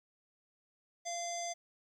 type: tone with low-pass filter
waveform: square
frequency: 689 Hz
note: F5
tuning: 24 cents flat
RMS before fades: -39 dBFS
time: 1.05-1.54 s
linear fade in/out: 20 ms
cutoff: 6600 Hz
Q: 9.5
effects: 12-bit